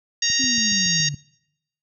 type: harmonic tone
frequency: 932.3 Hz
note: A#5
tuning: in tune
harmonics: 2 / 3 / 4 / 5 / 6 / 7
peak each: -27 / -28 / -26 / -25 / -24 / -24 dBFS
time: 0.22-1.09 s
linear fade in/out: 5 ms
type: click train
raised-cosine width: 5 ms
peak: -23 dBFS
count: 7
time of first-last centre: 0.3-1.142 s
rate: 7.13 Hz
type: exponential sweep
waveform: sine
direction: down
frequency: 270.3 to 140 Hz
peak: -26 dBFS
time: 0.39-1.15 s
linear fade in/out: 10 ms
effects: noise-tail reverb RT60 0.8 s tail -24 dB re dry + high-pass 80 Hz 12 dB/octave